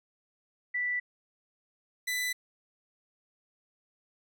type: tone pair in turn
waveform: sine / sawtooth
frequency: 1971 / 1992.8 Hz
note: B6 / B6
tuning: -4 / +15 cents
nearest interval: unison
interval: 19 cents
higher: second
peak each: -28 / -26 dBFS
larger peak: second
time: 0.74-1 / 2.07-2.33 s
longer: neither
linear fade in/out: 10 ms
effects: none